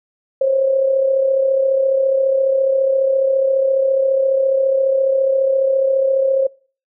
sine tone with amplitude modulation, 536 Hz, C5, 42 cents sharp, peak -10 dBFS, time 0.41-6.47 s, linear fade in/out 5 ms, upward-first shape sine, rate 34.6 Hz, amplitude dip 50%, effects noise-tail reverb RT60 0.4 s tail -23 dB re dry

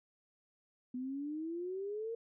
sine exponential sweep, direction up, 246.9 to 466.2 Hz, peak -37 dBFS, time 0.94-2.15 s, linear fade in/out 5 ms, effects none

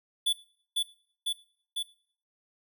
square tone with echo, 3462 Hz, A7, 29 cents flat, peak -24 dBFS, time 0.26-0.33 s, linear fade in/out 10 ms, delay 500 ms, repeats 3, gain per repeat -2 dB, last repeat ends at 1.83 s, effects noise-tail reverb RT60 0.5 s tail -19 dB re dry

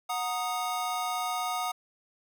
square chord, D# minor, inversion first, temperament equal with one note detuned, 731.5 / 932.3 / 1244.5 Hz, F#5 / A#5 / D#6, -20 / 0 / 0 cents, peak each -33 / -38 / -34 dBFS, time 0.09-1.72 s, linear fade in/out 10 ms, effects none

